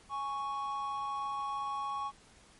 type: tone pair together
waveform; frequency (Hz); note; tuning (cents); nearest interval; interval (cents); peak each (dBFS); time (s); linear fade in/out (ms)
triangle; 829.2 / 1108.7; G#5 / C#6; -3 / 0; perfect fourth; 503; -37 / -33; 0.09-2.12; 50
effects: pink hiss -60 dBFS RMS until 2.59 s + MP3 48 kbps